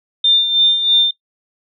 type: tone with tremolo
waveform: sine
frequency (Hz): 3601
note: A7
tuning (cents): +39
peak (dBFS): -8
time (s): 0.24-1.11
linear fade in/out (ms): 5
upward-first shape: sine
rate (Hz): 3.1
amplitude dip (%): 60
effects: noise-tail reverb RT60 0.1 s tail -17 dB re dry